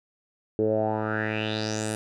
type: tone with low-pass filter sweep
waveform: 10% pulse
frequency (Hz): 108.3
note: A2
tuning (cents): -27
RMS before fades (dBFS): -27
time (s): 0.59-1.95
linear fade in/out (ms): 0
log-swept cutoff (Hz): 400 to 10000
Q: 5.2
effects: none